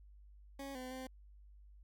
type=tone with pitch steps; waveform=20% pulse; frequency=275.3 / 255.2 / 259.5 Hz; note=C#4 / C4 / C4; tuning=-12 / -43 / -14 cents; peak=-39 dBFS; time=0.59-1.07 s; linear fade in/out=5 ms; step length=160 ms; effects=added 50 Hz sine -56 dBFS peak until 1.83 s